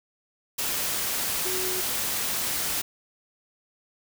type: tone in noise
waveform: sine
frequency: 370 Hz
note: F#4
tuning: in tune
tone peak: -32 dBFS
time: 1.45-1.81 s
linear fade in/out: 10 ms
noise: white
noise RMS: -28 dBFS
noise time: 0.58-2.82 s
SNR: -7 dB
effects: none